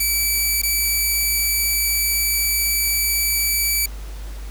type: tone with dropouts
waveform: 5% pulse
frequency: 2306 Hz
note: D7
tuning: 32 cents flat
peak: -8 dBFS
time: 0-3.86 s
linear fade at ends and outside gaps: 5 ms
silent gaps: 0.618-0.632 s
effects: added 50 Hz sine -29 dBFS peak until 4.5 s + pink hiss -43 dBFS RMS until 4.5 s